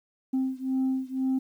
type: beating tone pair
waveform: sine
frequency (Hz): 261.6 / 263.6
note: C4 / C4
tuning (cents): 0 / +13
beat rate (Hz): 2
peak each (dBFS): -26 / -27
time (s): 0.33-1.39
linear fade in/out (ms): 10
effects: tanh soft clip ceiling -21 dBFS + 10-bit